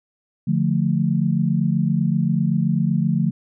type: chord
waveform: sine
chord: D minor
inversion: none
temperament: equal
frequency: 146.83 / 174.61 / 220 Hz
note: D3 / F3 / A3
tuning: 0 / 0 / 0 cents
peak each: -21 / -20 / -22 dBFS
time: 0.47-3.31 s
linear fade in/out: 10 ms
effects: none